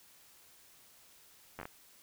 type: slowing click train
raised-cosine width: 0.5 ms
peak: -27 dBFS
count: 5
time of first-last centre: 1.59-1.655 s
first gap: 10 ms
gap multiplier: 1.33
effects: white hiss -61 dBFS RMS until 2.02 s